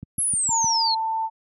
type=click train; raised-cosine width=5 ms; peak=-20 dBFS; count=5; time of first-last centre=0.03-0.643 s; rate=6.52 Hz
type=exponential sweep; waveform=sine; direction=down; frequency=11300 to 4117 Hz; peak=-20 dBFS; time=0.18-0.95 s; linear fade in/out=10 ms
type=tone with pitch glide; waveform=sine; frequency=910 to 891.3 Hz; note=A#5 to A5; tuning=-42 to +22 cents; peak=-22 dBFS; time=0.48-1.3 s; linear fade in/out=50 ms; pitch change=-36 cents; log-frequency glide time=0.76-0.94 s
effects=high-pass 100 Hz 12 dB/octave